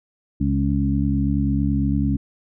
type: harmonic tone with a mistuned harmonic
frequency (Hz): 69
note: C#2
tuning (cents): -7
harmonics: 1 / 2 / 3 / 4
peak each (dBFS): -23 / -23 / -23 / -23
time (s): 0.4-2.17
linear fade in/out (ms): 10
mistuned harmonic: 4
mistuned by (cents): +20
effects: none